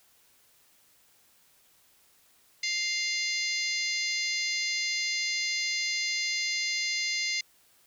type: harmonic tone with a mistuned harmonic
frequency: 698.5 Hz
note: F5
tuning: in tune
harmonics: 3 / 4 / 5 / 6 / 7 / 8 / 9 / 10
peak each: -31 / -39 / -41 / -35 / -34 / -46 / -37 / -46 dBFS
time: 2.63-7.41 s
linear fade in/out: 5 ms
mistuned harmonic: 8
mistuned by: -27 cents
effects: white hiss -63 dBFS RMS until 7.86 s